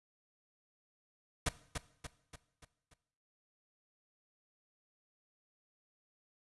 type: noise with echo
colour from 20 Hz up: pink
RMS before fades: -32 dBFS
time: 1.46-1.49 s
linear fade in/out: 5 ms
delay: 290 ms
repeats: 5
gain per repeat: -6 dB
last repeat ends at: 2.94 s
effects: noise-tail reverb RT60 0.7 s tail -17 dB re dry + resampled to 24000 Hz